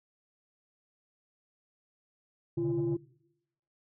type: tone cluster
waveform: sine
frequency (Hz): 124.4 / 138 / 146.7 / 341.6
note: B2 / C#3 / D3 / F4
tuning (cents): +13 / -7 / -2 / -38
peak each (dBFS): -37 / -37 / -34 / -28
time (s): 2.57-2.97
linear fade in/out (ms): 10
effects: noise-tail reverb RT60 0.9 s tail -22 dB re dry + tanh soft clip ceiling -23 dBFS